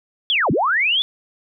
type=linear two-way sweep; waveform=sine; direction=down then up; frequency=3518 to 111.1 to 3518 Hz; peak=-15 dBFS; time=0.3-1.02 s; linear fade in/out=0 ms; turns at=0.51 s; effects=none